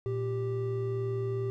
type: tone pair together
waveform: triangle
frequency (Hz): 116.42 / 391.6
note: A#2 / G4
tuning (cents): -2 / -2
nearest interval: octave + major sixth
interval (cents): 2100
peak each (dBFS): -30 / -30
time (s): 0.06-1.5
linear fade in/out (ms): 0
effects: none